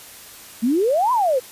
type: exponential two-way sweep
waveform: sine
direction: up then down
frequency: 216.5 to 1040 to 481 Hz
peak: -15 dBFS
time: 0.62-1.4 s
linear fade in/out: 20 ms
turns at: 1.12 s
effects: white hiss -41 dBFS RMS until 1.51 s + resampled to 32000 Hz